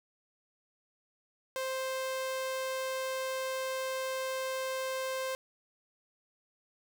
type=tone; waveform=sawtooth; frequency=524 Hz; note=C5; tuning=2 cents sharp; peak=-29 dBFS; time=1.56-5.35 s; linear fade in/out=0 ms; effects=none